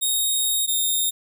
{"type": "tone pair in turn", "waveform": "10% pulse", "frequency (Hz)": [3729, 3678], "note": ["A#7", "A#7"], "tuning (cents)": [0, -24], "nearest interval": "unison", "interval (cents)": 24, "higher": "first", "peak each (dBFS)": -12, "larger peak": "neither", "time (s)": [[0.01, 0.67], [0.67, 1.11]], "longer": "first", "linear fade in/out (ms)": 20, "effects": []}